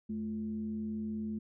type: tone with frequency modulation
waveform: sine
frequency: 216.2 Hz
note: A3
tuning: 30 cents flat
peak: -34 dBFS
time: 0.09-1.39 s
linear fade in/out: 10 ms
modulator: 132 Hz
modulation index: 0.39
effects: none